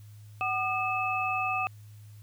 sine tone cluster, 752 / 1210 / 2596 Hz, F#5 / D#6 / E7, +28 / -49 / -27 cents, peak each -31 dBFS, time 0.41-1.67 s, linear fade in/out 0 ms, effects added 105 Hz sine -46 dBFS peak until 2.22 s + white hiss -63 dBFS RMS until 2.22 s

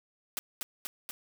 white noise with echo, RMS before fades -34 dBFS, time 0.37-0.39 s, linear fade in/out 0 ms, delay 240 ms, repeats 3, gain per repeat -2 dB, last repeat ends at 1.11 s, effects none

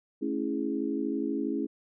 sine chord, A major seventh, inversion none, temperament equal, 220 / 277.2 / 329.6 / 415.3 Hz, A3 / C#4 / E4 / G#4, 0 / 0 / 0 / 0 cents, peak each -35 / -31 / -33 / -36 dBFS, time 0.21-1.67 s, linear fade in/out 20 ms, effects none

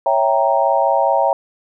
sine chord, C# diminished seventh, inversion none, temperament equal, 554.4 / 659.3 / 784 / 932.3 Hz, C#5 / E5 / G5 / Bb5, 0 / 0 / 0 / 0 cents, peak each -18 dBFS, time 0.06-1.33 s, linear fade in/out 2 ms, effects none

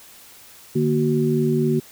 sine tone cluster, 150 / 234 / 372.3 Hz, D3 / A#3 / F#4, +37 / +7 / +11 cents, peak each -21 dBFS, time 0.75-1.8 s, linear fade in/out 10 ms, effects white hiss -46 dBFS RMS until 1.91 s

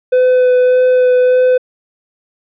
triangle tone with vibrato, 504 Hz, B4, 35 cents sharp, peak -5 dBFS, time 0.12-1.58 s, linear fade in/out 10 ms, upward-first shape sine, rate 1.7 Hz, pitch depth 11 cents each way, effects resampled to 8000 Hz

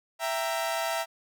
sawtooth chord, E diminished, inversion none, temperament equal with one note detuned, 663.8 / 784 / 932.3 Hz, E5 / G5 / Bb5, +12 / 0 / 0 cents, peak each -26 / -31 / -30 dBFS, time 0.19-1.06 s, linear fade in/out 50 ms, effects none

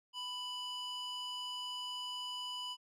square tone with band-pass filter, 992 Hz, B5, 7 cents sharp, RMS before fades -42 dBFS, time 0.13-2.77 s, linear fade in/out 50 ms, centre 3400 Hz, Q 1.8, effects none

